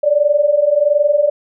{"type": "tone pair together", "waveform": "sine", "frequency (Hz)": [570.6, 592], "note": ["C#5", "D5"], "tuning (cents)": [50, 14], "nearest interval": "minor second", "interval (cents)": 64, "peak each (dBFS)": [-15, -12], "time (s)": [0.03, 1.3], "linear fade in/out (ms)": 10, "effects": []}